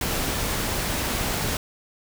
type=noise; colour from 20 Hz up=pink; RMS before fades=-26 dBFS; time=0.01-1.57 s; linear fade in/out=2 ms; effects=none